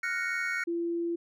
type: chord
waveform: triangle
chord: Gb major seventh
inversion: third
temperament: equal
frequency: 1396.9 / 1480 / 1864.7 / 2217 Hz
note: F6 / Gb6 / Bb6 / Db7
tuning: 0 / 0 / 0 / 0 cents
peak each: -34 / -33 / -33 / -32 dBFS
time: 0.03-0.64 s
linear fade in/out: 5 ms
type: tone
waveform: sine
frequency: 340 Hz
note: F4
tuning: 46 cents flat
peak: -28 dBFS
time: 0.67-1.16 s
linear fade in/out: 10 ms
effects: none